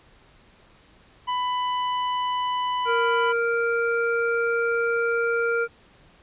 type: tone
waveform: 45% pulse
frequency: 995 Hz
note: B5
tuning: 13 cents sharp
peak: -23 dBFS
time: 1.27-3.33 s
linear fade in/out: 20 ms
type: harmonic tone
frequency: 466.2 Hz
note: A#4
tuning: in tune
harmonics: 1 / 3 / 5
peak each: -23 / -24 / -35 dBFS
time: 2.85-5.68 s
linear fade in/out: 50 ms
effects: pink hiss -55 dBFS RMS until 6.22 s + resampled to 8000 Hz